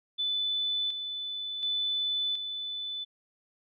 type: tone with tremolo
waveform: sine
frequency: 3499 Hz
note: A7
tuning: 10 cents flat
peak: -27 dBFS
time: 0.18-3.05 s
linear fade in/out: 20 ms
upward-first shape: square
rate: 0.69 Hz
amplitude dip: 50%
effects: none